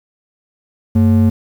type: ring-modulated tone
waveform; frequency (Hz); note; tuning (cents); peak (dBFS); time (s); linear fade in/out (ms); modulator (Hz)
triangle; 160; D#3; +49; -3; 0.95-1.3; 10; 65
effects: 7-bit